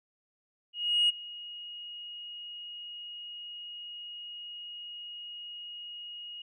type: tone with ADSR envelope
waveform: sine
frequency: 2879 Hz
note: F#7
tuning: 48 cents flat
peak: -19 dBFS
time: 0.73-6.42 s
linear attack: 360 ms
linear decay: 18 ms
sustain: -21 dB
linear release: 4 ms
effects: tanh soft clip ceiling -19 dBFS